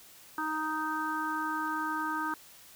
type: harmonic tone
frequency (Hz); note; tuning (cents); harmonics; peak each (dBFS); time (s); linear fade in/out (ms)
311.1; D#4; 0; 1 / 3 / 4 / 5; -37 / -35 / -35 / -36; 0.38-2.34; 2
effects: white hiss -54 dBFS RMS until 2.75 s